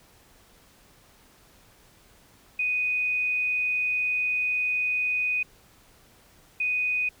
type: tone pair in turn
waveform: sine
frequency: 2489 / 2489 Hz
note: D#7 / D#7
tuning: 0 / 0 cents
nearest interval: unison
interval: 0 cents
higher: neither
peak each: -23 / -23 dBFS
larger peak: neither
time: 2.59-5.43 / 6.6-7.09 s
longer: first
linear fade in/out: 5 ms
effects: pink hiss -57 dBFS RMS until 7.2 s